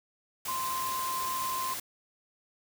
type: tone in noise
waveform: sine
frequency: 1042 Hz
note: C6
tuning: 7 cents flat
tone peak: -31 dBFS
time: 0.48-1.74 s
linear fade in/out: 5 ms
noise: white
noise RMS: -37 dBFS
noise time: 0.45-1.8 s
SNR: +3 dB
effects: none